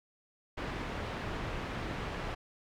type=low-pass noise; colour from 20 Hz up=pink; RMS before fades=-38 dBFS; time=0.57-2.35 s; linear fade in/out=10 ms; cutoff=2500 Hz; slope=12 dB/octave; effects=none